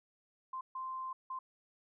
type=tone bursts at uneven times; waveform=sine; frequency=1043 Hz; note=C6; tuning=6 cents flat; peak=-38 dBFS; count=3; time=0.53-0.61 / 0.75-1.13 / 1.3-1.39 s; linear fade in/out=5 ms; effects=none